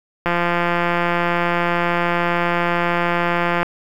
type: click train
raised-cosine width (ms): 0.5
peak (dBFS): -4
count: 584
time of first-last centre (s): 0.26-3.63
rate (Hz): 173
effects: 7-bit